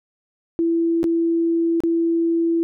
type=tone with dropouts; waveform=sine; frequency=333.5 Hz; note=E4; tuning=20 cents sharp; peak=-16 dBFS; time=0.59-2.63 s; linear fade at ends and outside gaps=0 ms; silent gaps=1.031-1.041 / 1.804-1.836 s; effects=none